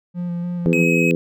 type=tone with vibrato; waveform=triangle; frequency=174.61 Hz; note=F3; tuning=in tune; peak=-20 dBFS; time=0.14-0.86 s; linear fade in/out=50 ms; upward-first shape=square; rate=3.4 Hz; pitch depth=15 cents each way
type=harmonic tone; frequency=84 Hz; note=E2; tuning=33 cents sharp; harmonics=2 / 3 / 4 / 5 / 6; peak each=-19 / -21 / -22 / -23 / -24 dBFS; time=0.66-1.15 s; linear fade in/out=0 ms
type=tone; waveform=triangle; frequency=2548 Hz; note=D#7; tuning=41 cents sharp; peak=-17 dBFS; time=0.73-1.11 s; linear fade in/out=0 ms
effects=none